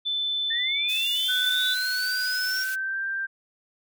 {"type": "tone", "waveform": "sine", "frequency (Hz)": 3520, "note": "A7", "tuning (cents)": 0, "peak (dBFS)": -24, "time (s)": [0.05, 1.75], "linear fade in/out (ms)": 20}
{"type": "linear sweep", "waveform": "sine", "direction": "up", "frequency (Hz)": [1781, 5588], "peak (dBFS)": -28, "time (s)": [0.5, 2.64], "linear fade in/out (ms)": 10}
{"type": "high-pass noise", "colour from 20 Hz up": "white", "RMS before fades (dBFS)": -37, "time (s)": [0.88, 2.76], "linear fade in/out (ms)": 20, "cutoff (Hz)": 1900, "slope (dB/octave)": 24}
{"type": "tone with pitch glide", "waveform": "sine", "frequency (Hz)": [1503, 1577.7], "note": ["F#6", "G6"], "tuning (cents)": [27, 11], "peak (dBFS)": -26, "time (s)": [1.28, 3.27], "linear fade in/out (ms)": 20, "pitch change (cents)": 84, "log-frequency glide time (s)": [2.44, 3]}
{"effects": []}